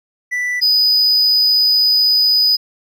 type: tone pair in turn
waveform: triangle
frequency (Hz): 1975.5 / 4978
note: B6 / D#8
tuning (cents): 0 / 0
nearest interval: octave + major third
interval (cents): 1600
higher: second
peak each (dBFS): -15 / -9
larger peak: second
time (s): 0.31-0.61 / 0.61-2.57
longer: second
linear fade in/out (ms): 20
effects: none